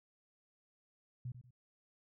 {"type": "tone with echo", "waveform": "sine", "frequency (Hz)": 124.1, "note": "B2", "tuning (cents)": 9, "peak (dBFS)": -39, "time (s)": [1.25, 1.32], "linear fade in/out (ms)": 5, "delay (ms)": 94, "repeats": 2, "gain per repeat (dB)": -10, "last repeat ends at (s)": 1.508, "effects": []}